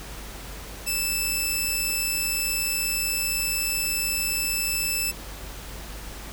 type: tone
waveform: 10% pulse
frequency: 2637 Hz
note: E7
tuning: in tune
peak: -15 dBFS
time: 0.86-5.12 s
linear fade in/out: 20 ms
effects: added 50 Hz sine -39 dBFS peak until 6.32 s + pink hiss -40 dBFS RMS until 6.32 s